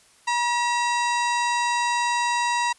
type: harmonic tone with a mistuned harmonic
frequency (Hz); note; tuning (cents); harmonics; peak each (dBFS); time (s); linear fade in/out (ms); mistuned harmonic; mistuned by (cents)
960; B5; -49; 1 / 2 / 3 / 4 / 5 / 6 / 7 / 8 / 9; -22 / -28 / -32 / -34 / -36 / -38 / -39 / -40 / -41; 0.27-2.73; 10; 3; -100
effects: white hiss -56 dBFS RMS until 2.78 s + resampled to 24000 Hz